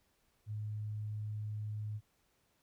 sine tone, 106.2 Hz, G#2, 39 cents sharp, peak -37 dBFS, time 0.46-2.01 s, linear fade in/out 50 ms, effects pink hiss -75 dBFS RMS until 2.62 s

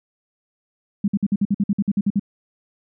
sine tone bursts, 201.5 Hz, G3, 48 cents sharp, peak -15 dBFS, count 13, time 1.04-2.196 s, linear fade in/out 5 ms, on 40 ms, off 53 ms, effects none

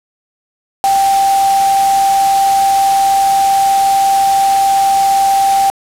sine tone in noise, 785 Hz, G5, 2 cents sharp, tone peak -8 dBFS, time 0.84-5.7 s, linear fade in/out 0 ms, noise white, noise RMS -22 dBFS, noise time 0.84-5.7 s, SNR +11 dB, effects low-pass 11000 Hz 12 dB/octave

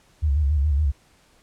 sine tone with vibrato, 72.8 Hz, D2, 15 cents flat, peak -17 dBFS, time 0.22-0.92 s, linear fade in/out 20 ms, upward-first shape square, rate 7.1 Hz, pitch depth 92 cents each way, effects pink hiss -58 dBFS RMS until 1.42 s + low-pass 10000 Hz 12 dB/octave

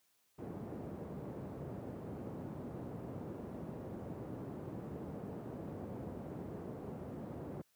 pink band-pass noise, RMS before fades -45 dBFS, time 0.38-7.62 s, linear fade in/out 10 ms, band 110 to 510 Hz, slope 12 dB/octave, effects white hiss -75 dBFS RMS until 7.75 s + high-pass 60 Hz 12 dB/octave

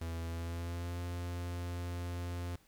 45% pulse tone with pitch glide, 83.3 to 87.49 Hz, E2 to F2, +19 to +4 cents, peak -37 dBFS, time 0.01-2.56 s, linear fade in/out 5 ms, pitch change +85 cents, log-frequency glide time 0.24-1 s, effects pink hiss -67 dBFS RMS until 2.67 s

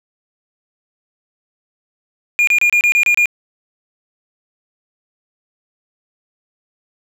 triangle tone bursts, 2422 Hz, D#7, 47 cents flat, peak -8 dBFS, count 8, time 2.39-3.257 s, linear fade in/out 0 ms, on 83 ms, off 29 ms, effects none

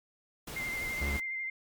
pink noise, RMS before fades -42 dBFS, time 0.47-1.2 s, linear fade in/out 5 ms
sine tone with vibrato, 2093 Hz, C7, in tune, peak -33 dBFS, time 0.56-1.5 s, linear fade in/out 5 ms, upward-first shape sine, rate 12 Hz, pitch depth 22 cents each way
45% pulse tone, 70.9 Hz, C#2, 40 cents sharp, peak -31 dBFS, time 1.01-1.17 s, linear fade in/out 5 ms
effects MP3 96 kbps

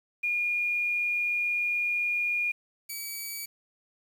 sine / 5% pulse tone pair in turn, 2429 / 2286 Hz, D#7 / D7, -42 / -47 cents, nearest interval minor second, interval 105 cents, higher first, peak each -25 dBFS, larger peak neither, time 0.23-2.52 / 2.89-3.46 s, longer first, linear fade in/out 10 ms, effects 9-bit

